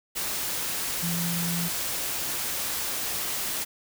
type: tone in noise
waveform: sine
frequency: 171.3 Hz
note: F3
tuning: 33 cents flat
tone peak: -28 dBFS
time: 1.02-1.69 s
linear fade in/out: 20 ms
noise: white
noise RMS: -30 dBFS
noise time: 0.15-3.65 s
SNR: -1 dB
effects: none